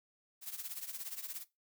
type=noise with tremolo; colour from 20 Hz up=blue; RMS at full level=-40 dBFS; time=0.41-1.45 s; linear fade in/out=50 ms; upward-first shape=triangle; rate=17 Hz; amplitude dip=85%; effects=noise-tail reverb RT60 0.2 s tail -17 dB re dry